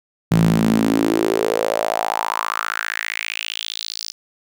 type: tone with high-pass filter sweep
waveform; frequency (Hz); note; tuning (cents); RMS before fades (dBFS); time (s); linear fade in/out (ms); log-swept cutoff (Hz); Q
sawtooth; 55; A1; 0; -20; 0.31-4.12; 10; 150 to 5200; 4.7
effects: none